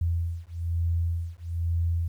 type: beating tone pair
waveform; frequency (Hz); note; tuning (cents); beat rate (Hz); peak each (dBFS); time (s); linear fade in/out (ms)
sine; 83.9 / 85; E2 / F2; +31 / -46; 1.1; -28; 0.01-2.08; 5
effects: 10-bit